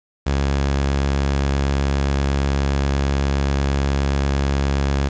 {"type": "tone with vibrato", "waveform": "sawtooth", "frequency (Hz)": 69.3, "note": "C#2", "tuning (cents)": 0, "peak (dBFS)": -13, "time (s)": [0.26, 5.09], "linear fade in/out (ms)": 10, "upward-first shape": "sine", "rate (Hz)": 7.8, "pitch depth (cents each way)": 10, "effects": ["resampled to 16000 Hz", "7-bit"]}